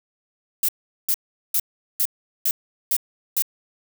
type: noise bursts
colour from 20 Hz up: violet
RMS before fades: -20 dBFS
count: 7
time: 0.63-3.422 s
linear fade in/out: 2 ms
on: 56 ms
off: 400 ms
effects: none